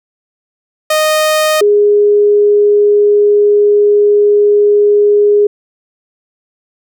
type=tone pair in turn; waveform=sawtooth / sine; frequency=619 / 413.1 Hz; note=D#5 / G#4; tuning=-9 / -9 cents; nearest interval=perfect fifth; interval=700 cents; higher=first; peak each=-5 dBFS; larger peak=neither; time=0.9-1.61 / 1.61-5.47 s; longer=second; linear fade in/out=5 ms; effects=none